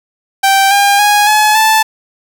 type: tone with pitch steps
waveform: sawtooth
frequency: 781 / 803.9 / 827.4 / 851.7 / 876.6 Hz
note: G5 / G5 / G#5 / G#5 / A5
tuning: -7 / +43 / -7 / +43 / -7 cents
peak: -3 dBFS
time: 0.43-1.83 s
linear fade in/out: 10 ms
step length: 280 ms
effects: none